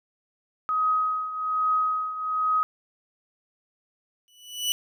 sine tone with tremolo, 1261 Hz, D#6, 23 cents sharp, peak -19 dBFS, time 0.69-2.63 s, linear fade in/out 0 ms, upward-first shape triangle, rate 1.2 Hz, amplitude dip 75%
sawtooth tone with exponential growth, 2960 Hz, F#7, in tune, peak -17 dBFS, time 4.28-4.72 s, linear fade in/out 0 ms, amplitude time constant 95 ms
effects none

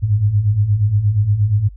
sine beating tone pair, 98 / 106.5 Hz, G2 / G#2, 0 / +44 cents, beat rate 8.5 Hz, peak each -19 / -13 dBFS, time 0.02-1.69 s, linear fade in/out 20 ms, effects added 50 Hz sine -34 dBFS peak until 1.76 s

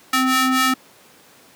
sawtooth ring-modulated tone, 518 Hz, C5, 17 cents flat, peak -8 dBFS, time 0.13-0.74 s, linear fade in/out 5 ms, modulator 779 Hz, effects pink hiss -49 dBFS RMS until 1.55 s + high-pass 200 Hz 12 dB/octave

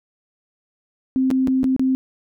sine tone with dropouts, 261.6 Hz, C4, in tune, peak -15 dBFS, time 1.16-1.95 s, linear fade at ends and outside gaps 0 ms, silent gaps 1.304-1.312 / 1.473-1.481 / 1.632-1.642 / 1.764-1.795 s, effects none

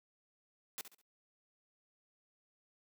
white noise with echo, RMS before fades -42 dBFS, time 0.78-0.81 s, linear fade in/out 0 ms, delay 68 ms, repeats 3, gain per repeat -10 dB, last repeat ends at 1.014 s, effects noise-tail reverb RT60 0.1 s tail -24 dB re dry + high-pass 200 Hz 12 dB/octave

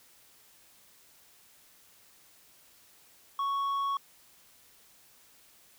sine tone with tanh clipping, 1110 Hz, C#6, 2 cents sharp, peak -29 dBFS, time 3.39-3.97 s, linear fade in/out 2 ms, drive 5 dB, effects white hiss -60 dBFS RMS until 5.78 s

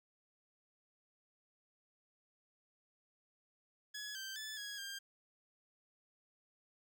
15% pulse tone with pitch steps, 1686 / 1562 / 1738 / 1662 / 1597 Hz, G#6 / G6 / A6 / G#6 / G6, +26 / -7 / -22 / +1 / +32 cents, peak -37 dBFS, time 3.94-4.99 s, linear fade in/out 10 ms, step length 210 ms, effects none

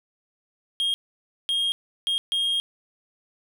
triangle tone bursts at uneven times, 3241 Hz, G#7, 43 cents flat, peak -20 dBFS, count 4, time 0.8-0.94 / 1.49-1.72 / 2.07-2.18 / 2.32-2.6 s, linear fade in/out 0 ms, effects none

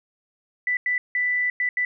sine tone bursts at uneven times, 1983 Hz, B6, 7 cents sharp, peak -20 dBFS, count 5, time 0.67-0.77 / 0.86-0.98 / 1.15-1.5 / 1.6-1.69 / 1.77-1.85 s, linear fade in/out 2 ms, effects none

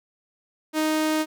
sawtooth tone, 311.1 Hz, D#4, in tune, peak -17 dBFS, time 0.73-1.26 s, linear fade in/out 50 ms, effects none

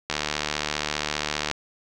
click train, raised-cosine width 0.2 ms, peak -7 dBFS, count 107, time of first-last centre 0.1-1.513 s, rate 75 Hz, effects 7-bit

